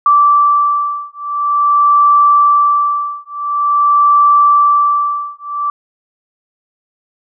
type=beating tone pair; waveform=sine; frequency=1165 / 1165.47 Hz; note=D6 / D6; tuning=-14 / -14 cents; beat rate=0.47 Hz; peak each=-11 dBFS; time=0.06-5.7 s; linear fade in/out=2 ms; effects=none